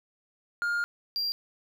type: tone pair in turn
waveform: triangle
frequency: 1413 / 4753 Hz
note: F6 / D8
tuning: +20 / +20 cents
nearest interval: octave + major sixth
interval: 2100 cents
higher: second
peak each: -24 / -26 dBFS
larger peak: first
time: 0.62-0.84 / 1.16-1.32 s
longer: first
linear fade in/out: 0 ms
effects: 11-bit